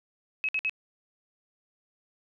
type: tone bursts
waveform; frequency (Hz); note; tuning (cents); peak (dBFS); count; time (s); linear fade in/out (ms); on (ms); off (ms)
sine; 2564; E7; -49; -25; 3; 0.44-0.695; 0; 47; 57
effects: none